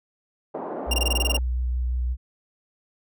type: band-pass noise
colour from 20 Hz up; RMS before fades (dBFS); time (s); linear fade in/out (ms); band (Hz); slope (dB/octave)
white; -32; 0.54-1.39; 10; 220 to 820; 24
type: tone with vibrato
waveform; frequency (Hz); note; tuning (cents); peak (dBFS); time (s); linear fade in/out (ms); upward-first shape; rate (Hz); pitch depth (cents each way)
sine; 61.74; B1; 0; -22; 0.86-2.17; 50; square; 5.7; 12
type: tone bursts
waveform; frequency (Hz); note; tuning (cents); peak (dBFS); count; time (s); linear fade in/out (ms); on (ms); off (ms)
sawtooth; 2794; F7; 0; -18; 10; 0.91-1.37; 5; 28; 20
effects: none